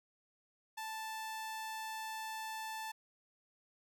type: tone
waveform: sawtooth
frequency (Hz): 880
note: A5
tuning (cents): 0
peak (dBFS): -37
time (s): 0.77-2.92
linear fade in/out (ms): 10
effects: none